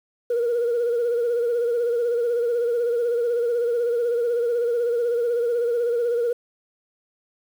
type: tone with vibrato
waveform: sine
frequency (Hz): 474.3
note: A#4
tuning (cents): +30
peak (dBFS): -18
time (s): 0.3-6.33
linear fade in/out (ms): 5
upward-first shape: sine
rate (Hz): 16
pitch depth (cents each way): 49
effects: tanh soft clip ceiling -16 dBFS + 8-bit